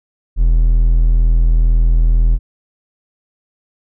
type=tone; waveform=triangle; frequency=41.04 Hz; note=E1; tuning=7 cents flat; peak=-6 dBFS; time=0.36-2.39 s; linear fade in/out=50 ms; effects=none